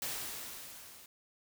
white noise with level ramp, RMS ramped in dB -37 to -55 dBFS, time 0.02-1.06 s, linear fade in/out 2 ms, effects none

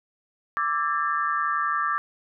sine tone cluster, 1172 / 1323 / 1629 / 1787 Hz, D6 / E6 / G#6 / A6, -4 / +6 / -34 / +26 cents, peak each -24 / -30 / -31 / -32 dBFS, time 0.57-1.98 s, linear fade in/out 0 ms, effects none

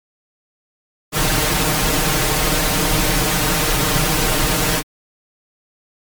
pink noise with comb filter, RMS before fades -17 dBFS, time 1.12-4.83 s, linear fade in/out 50 ms, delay 6.5 ms, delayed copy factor +0.85, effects MP3 96 kbps

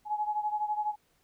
sine beating tone pair, 841 / 853 Hz, G#5 / G#5, +22 / +46 cents, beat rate 12 Hz, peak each -30 / -34 dBFS, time 0.05-0.96 s, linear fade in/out 50 ms, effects pink hiss -70 dBFS RMS until 1.23 s

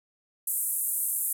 white band-pass noise, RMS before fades -29 dBFS, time 0.47-1.33 s, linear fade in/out 5 ms, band 8400 to 14000 Hz, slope 48 dB/octave, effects none

